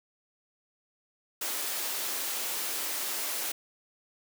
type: high-pass noise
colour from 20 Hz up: white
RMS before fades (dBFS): -33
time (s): 1.41-3.52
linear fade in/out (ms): 5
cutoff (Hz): 270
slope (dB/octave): 24
effects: none